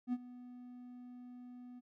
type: tone with ADSR envelope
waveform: triangle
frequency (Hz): 246.9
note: B3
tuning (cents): 0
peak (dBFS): -29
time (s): 0.07-1.81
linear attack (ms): 59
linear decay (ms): 42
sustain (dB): -18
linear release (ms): 29
effects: none